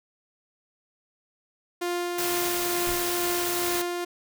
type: tone with tremolo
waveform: sawtooth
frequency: 351 Hz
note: F4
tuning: 9 cents sharp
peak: -22 dBFS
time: 1.81-4.05 s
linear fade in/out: 10 ms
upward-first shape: sine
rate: 2.2 Hz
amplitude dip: 25%
type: noise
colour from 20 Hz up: white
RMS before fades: -30 dBFS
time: 2.18-3.82 s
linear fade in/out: 5 ms
type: noise with exponential decay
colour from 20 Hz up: brown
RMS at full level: -32 dBFS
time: 2.87-3.26 s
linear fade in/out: 0 ms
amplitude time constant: 84 ms
effects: none